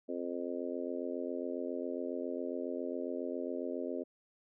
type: harmonic tone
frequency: 87.31 Hz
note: F2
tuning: in tune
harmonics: 3 / 4 / 5 / 6 / 7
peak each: -40 / -41 / -42 / -43 / -43 dBFS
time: 0.08-4.04 s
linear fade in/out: 20 ms
effects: none